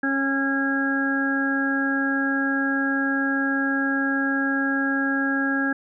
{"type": "harmonic tone", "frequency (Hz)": 273.5, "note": "C#4", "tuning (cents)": -23, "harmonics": [1, 2, 3, 5, 6], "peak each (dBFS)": [-23, -34, -34, -32, -24], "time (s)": [0.03, 5.73], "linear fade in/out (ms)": 5, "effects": []}